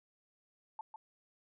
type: tone with echo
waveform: sine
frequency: 880 Hz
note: A5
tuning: in tune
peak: -39 dBFS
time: 0.79-0.81 s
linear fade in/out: 2 ms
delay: 150 ms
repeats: 1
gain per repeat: -6 dB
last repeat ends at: 0.96 s
effects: none